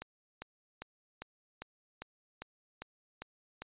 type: click train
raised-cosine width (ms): 0.3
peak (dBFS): -25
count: 10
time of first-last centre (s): 0.02-3.62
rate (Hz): 2.5
effects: resampled to 8000 Hz